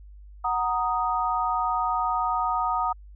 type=chord; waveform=sine; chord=D# minor; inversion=first; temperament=equal; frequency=740 / 932.3 / 1244.5 Hz; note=F#5 / A#5 / D#6; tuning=0 / 0 / 0 cents; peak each=-28 / -27 / -26 dBFS; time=0.44-2.93 s; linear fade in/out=10 ms; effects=added 50 Hz sine -43 dBFS peak until 3.15 s